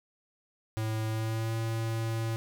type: tone with pitch glide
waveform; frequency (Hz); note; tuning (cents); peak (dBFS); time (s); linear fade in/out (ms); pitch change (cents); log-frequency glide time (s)
square; 110 to 113.09; A2 to A2; 0 to +48; -30; 0.77-2.36; 0; +48; 1.08-1.54
effects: none